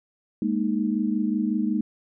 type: chord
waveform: sine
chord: Ab suspended second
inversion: none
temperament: equal with one note detuned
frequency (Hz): 207.7 / 233.1 / 309.7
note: Ab3 / Bb3 / Eb4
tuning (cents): 0 / 0 / -8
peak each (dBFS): -25 / -26 / -27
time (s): 0.42-1.81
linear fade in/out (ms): 2
effects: none